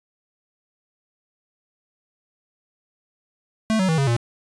square tone with pitch steps, 220 / 188.23 / 161.05 / 137.79 / 117.9 Hz, A3 / F#3 / E3 / C#3 / A#2, 0 / +30 / -40 / -10 / +20 cents, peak -18 dBFS, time 3.7-4.165 s, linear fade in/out 0 ms, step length 93 ms, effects resampled to 22050 Hz

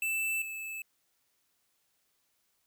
square tone pair in turn, 2648 / 2619 Hz, E7 / E7, +7 / -12 cents, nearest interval unison, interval 19 cents, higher first, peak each -30 / -38 dBFS, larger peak first, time 0.02-0.42 / 0.42-0.82 s, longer neither, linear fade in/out 2 ms, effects white hiss -75 dBFS RMS until 2.66 s

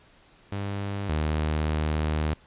sawtooth tone pair in turn, 100 / 76.98 Hz, G2 / D#2, +35 / -18 cents, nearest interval perfect fourth, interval 453 cents, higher first, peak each -25 / -20 dBFS, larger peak second, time 0.52-1.09 / 1.09-2.34 s, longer second, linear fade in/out 5 ms, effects pink hiss -57 dBFS RMS until 2.46 s + resampled to 8000 Hz

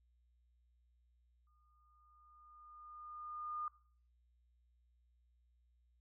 sine tone with exponential growth, 1217 Hz, D#6, 39 cents flat, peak -38 dBFS, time 1.47-3.68 s, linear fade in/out 2 ms, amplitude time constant 480 ms, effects noise-tail reverb RT60 0.5 s tail -19 dB re dry + added 60 Hz sine -70 dBFS peak until 6 s

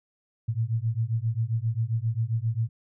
sine beating tone pair, 110 / 117.5 Hz, A2 / A#2, 0 / +14 cents, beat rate 7.5 Hz, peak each -27 / -27 dBFS, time 0.48-2.69 s, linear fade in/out 10 ms, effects none

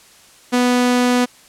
sawtooth tone, 246.9 Hz, B3, in tune, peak -9 dBFS, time 0.52-1.26 s, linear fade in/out 20 ms, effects white hiss -47 dBFS RMS until 1.48 s + low-pass 10000 Hz 12 dB/octave

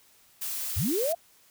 blue noise, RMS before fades -33 dBFS, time 0.41-1.13 s, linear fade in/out 10 ms
sine linear sweep, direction up, 58.27 to 701 Hz, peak -25 dBFS, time 0.76-1.15 s, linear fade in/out 10 ms
effects white hiss -60 dBFS RMS until 1.5 s

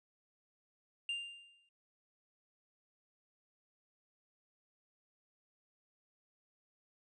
triangle tone with exponential decay, 2794 Hz, F7, in tune, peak -32 dBFS, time 1.09-1.69 s, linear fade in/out 2 ms, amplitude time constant 130 ms, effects resampled to 24000 Hz

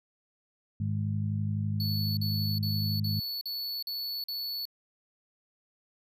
harmonic tone, 51.91 Hz, G#1, in tune, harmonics 2 / 3 / 4, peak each -29 / -35 / -35 dBFS, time 0.8-3.2 s, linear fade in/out 5 ms
square tone bursts, 4435 Hz, C#8, in tune, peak -33 dBFS, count 7, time 1.8-4.654 s, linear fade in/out 2 ms, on 370 ms, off 44 ms
effects none

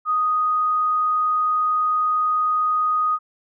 sine tone, 1244.5 Hz, D#6, in tune, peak -17 dBFS, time 0.05-3.19 s, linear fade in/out 50 ms, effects none

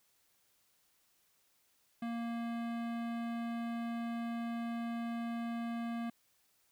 sine tone with hard clipping, 233.1 Hz, A#3, in tune, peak -38 dBFS, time 2.02-6.1 s, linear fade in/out 5 ms, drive 18 dB, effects white hiss -73 dBFS RMS until 6.71 s

